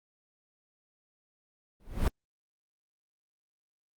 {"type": "noise with exponential growth", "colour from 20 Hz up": "brown", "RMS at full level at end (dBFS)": -19, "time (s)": [1.8, 2.08], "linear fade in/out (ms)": 2, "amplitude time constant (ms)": 59, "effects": ["Opus 32 kbps"]}